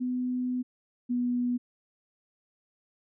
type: tone pair in turn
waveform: sine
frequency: 250.6 / 245 Hz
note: B3 / B3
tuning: +25 / -14 cents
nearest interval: unison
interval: 39 cents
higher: first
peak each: -27 / -25 dBFS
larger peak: second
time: 0-0.63 / 1.09-1.58 s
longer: first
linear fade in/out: 20 ms
effects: none